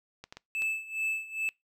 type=clicks; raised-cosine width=0.2 ms; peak=-26 dBFS; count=4; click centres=0.24 / 0.325 / 0.37 / 0.621 s
type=tone with tremolo; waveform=triangle; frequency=2624 Hz; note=E7; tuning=9 cents flat; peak=-25 dBFS; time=0.55-1.49 s; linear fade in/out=0 ms; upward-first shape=sine; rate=2.4 Hz; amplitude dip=85%
effects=noise-tail reverb RT60 0.2 s tail -24 dB re dry